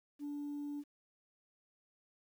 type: tone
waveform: sine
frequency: 290 Hz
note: D4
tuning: 22 cents flat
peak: -37 dBFS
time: 0.19-0.84 s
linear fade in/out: 50 ms
effects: tanh soft clip ceiling -37 dBFS + 11-bit